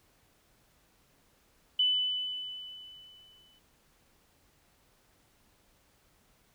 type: tone with exponential decay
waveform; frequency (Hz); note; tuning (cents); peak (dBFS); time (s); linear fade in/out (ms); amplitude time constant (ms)
sine; 2998; F#7; +22; -22; 1.79-3.59; 5; 390
effects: pink hiss -67 dBFS RMS until 6.54 s